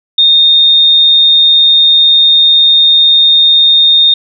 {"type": "tone", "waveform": "sine", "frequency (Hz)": 3671, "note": "A#7", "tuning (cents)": -27, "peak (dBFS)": -3, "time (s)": [0.18, 4.14], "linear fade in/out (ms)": 5, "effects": []}